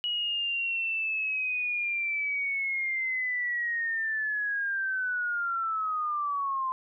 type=linear sweep; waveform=sine; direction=down; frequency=2916 to 1034 Hz; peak=-27 dBFS; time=0.04-6.72 s; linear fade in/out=0 ms; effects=none